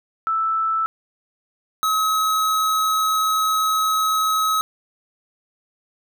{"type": "tone pair in turn", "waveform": ["sine", "square"], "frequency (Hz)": [1318.5, 1279.5], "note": ["E6", "D#6"], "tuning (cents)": [0, 48], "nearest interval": "minor second", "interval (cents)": 52, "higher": "first", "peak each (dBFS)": -18, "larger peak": "neither", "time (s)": [[0.27, 0.86], [1.83, 4.61]], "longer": "second", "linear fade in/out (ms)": 0, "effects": []}